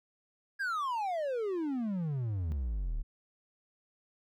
triangle exponential sweep, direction down, 1661.2 to 33.84 Hz, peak -29 dBFS, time 0.59-3.03 s, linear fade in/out 20 ms
sine tone with exponential growth, 155.56 Hz, D#3, in tune, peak -35 dBFS, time 2.4-2.52 s, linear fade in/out 0 ms, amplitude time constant 25 ms
effects none

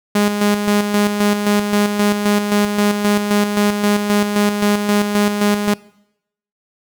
sawtooth tone with tremolo, 206.2 Hz, G#3, 12 cents flat, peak -8 dBFS, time 0.15-5.74 s, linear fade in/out 5 ms, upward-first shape square, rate 3.8 Hz, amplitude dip 50%, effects noise-tail reverb RT60 0.8 s tail -22 dB re dry

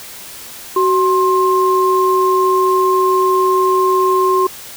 sine tone pair together, 374.4 / 1059 Hz, F#4 / C6, +20 / +21 cents, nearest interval octave + tritone, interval 1801 cents, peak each -13 dBFS, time 0.76-4.47 s, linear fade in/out 5 ms, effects white hiss -33 dBFS RMS until 4.76 s

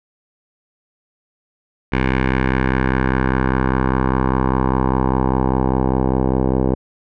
10% pulse tone with low-pass filter sweep, 65 Hz, C2, 11 cents flat, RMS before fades -17 dBFS, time 1.92-6.75 s, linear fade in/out 10 ms, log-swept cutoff 2200 to 610 Hz, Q 2.2, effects none

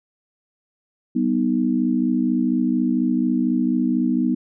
sine chord, G augmented, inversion none, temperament equal with one note detuned, 192.96 / 246.9 / 311.1 Hz, G3 / B3 / D#4, -27 / 0 / 0 cents, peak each -24 / -19 / -23 dBFS, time 1.15-4.35 s, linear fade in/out 10 ms, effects none

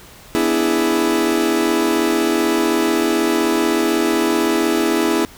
40% pulse chord, E dominant seventh, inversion second, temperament equal, 246.9 / 293.7 / 329.6 / 415.3 Hz, B3 / D4 / E4 / G#4, 0 / 0 / 0 / 0 cents, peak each -22 / -22 / -17 / -20 dBFS, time 0.35-5.25 s, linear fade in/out 0 ms, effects pink hiss -42 dBFS RMS until 5.37 s

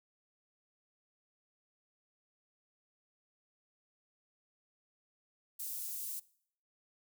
white high-pass noise, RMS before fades -41 dBFS, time 5.59-6.2 s, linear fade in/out 10 ms, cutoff 8700 Hz, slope 12 dB/octave, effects noise-tail reverb RT60 0.6 s tail -21 dB re dry

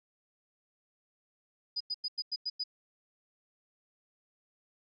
sine tone bursts, 4955 Hz, D#8, 8 cents flat, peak -31 dBFS, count 7, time 1.76-2.639 s, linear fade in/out 10 ms, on 45 ms, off 94 ms, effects none

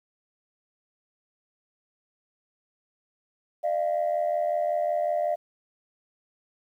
sine tone pair together, 604.6 / 690 Hz, D#5 / F5, -50 / -21 cents, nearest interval major second, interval 229 cents, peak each -25 dBFS, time 3.63-5.36 s, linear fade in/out 20 ms, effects tanh soft clip ceiling -18 dBFS + 10-bit

